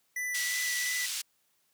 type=tone with vibrato; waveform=square; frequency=1975.5 Hz; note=B6; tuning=in tune; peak=-32 dBFS; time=0.16-1.06 s; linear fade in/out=5 ms; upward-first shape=sine; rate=2.9 Hz; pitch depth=14 cents each way
type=band-pass noise; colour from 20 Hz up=white; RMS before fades=-35 dBFS; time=0.34-1.22 s; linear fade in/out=10 ms; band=2700 to 7600 Hz; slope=12 dB/octave
effects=white hiss -72 dBFS RMS until 1.73 s + high-pass 80 Hz 12 dB/octave